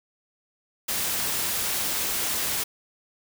white noise, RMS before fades -27 dBFS, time 0.88-2.64 s, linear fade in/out 10 ms, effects none

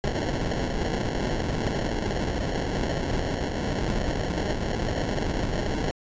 pink noise with sample-and-hold, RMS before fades -27 dBFS, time 0.04-5.91 s, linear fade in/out 0 ms, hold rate 1225 Hz, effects resampled to 16000 Hz

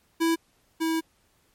square tone pair in turn, 329.6 / 324.3 Hz, E4 / E4, 0 / -28 cents, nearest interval unison, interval 28 cents, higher first, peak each -21 / -24 dBFS, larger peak first, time 0.2-0.36 / 0.8-1.01 s, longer second, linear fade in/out 20 ms, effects pink hiss -66 dBFS RMS until 1.54 s + MP3 64 kbps

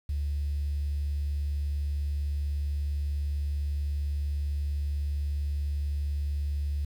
triangle tone, 72.2 Hz, D2, 29 cents flat, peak -23 dBFS, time 0.09-6.85 s, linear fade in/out 5 ms, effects tanh soft clip ceiling -25 dBFS + 9-bit

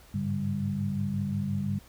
sine tone cluster, 99.8 / 105.5 / 144.3 / 198.1 Hz, G2 / G#2 / D3 / G3, +32 / +28 / -30 / +18 cents, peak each -34 / -37 / -33 / -30 dBFS, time 0.14-1.79 s, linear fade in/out 5 ms, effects added 62 Hz sine -56 dBFS peak until 1.88 s + pink hiss -56 dBFS RMS until 1.88 s

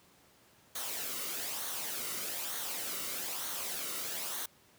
white noise with flanger, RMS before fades -38 dBFS, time 0.75-4.46 s, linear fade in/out 5 ms, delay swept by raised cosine 0.39 to 1.22 ms, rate 1.1 Hz, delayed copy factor -0.5, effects pink hiss -63 dBFS RMS until 4.78 s + high-pass 100 Hz 12 dB/octave

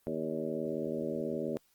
harmonic tone with a mistuned harmonic, 78.7 Hz, D#2, 20 cents sharp, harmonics 2 / 3 / 4 / 5 / 6 / 7 / 8, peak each -44 / -38 / -40 / -38 / -41 / -39 / -45 dBFS, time 0.07-1.57 s, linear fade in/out 0 ms, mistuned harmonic 7, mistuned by +40 cents, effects white hiss -70 dBFS RMS until 1.74 s + Opus 24 kbps

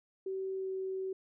sine tone with pitch glide, 382.2 to 379.8 Hz, G4 to F#4, -44 to +45 cents, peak -34 dBFS, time 0.26-1.13 s, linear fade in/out 5 ms, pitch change -11 cents, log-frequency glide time 0.56-0.69 s, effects none

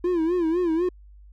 triangle tone with vibrato, 339.7 Hz, F4, 48 cents flat, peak -18 dBFS, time 0.04-0.89 s, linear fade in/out 5 ms, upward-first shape sine, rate 4 Hz, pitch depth 120 cents each way, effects added 50 Hz sine -45 dBFS peak until 1.32 s

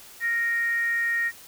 sine tone with frequency modulation, 1863 Hz, A#6, 2 cents flat, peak -22 dBFS, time 0.2-1.32 s, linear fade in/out 50 ms, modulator 476 Hz, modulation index 0.25, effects white hiss -47 dBFS RMS until 1.47 s

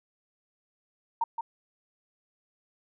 sine tone with echo, 922 Hz, A#5, 19 cents flat, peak -23 dBFS, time 1.21-1.24 s, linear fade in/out 5 ms, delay 170 ms, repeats 1, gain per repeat -6 dB, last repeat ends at 1.41 s, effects none

